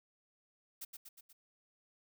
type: noise with echo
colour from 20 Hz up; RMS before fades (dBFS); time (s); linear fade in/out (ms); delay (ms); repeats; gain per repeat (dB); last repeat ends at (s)
blue; -44; 0.81-0.85; 10; 120; 4; -4; 1.33
effects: none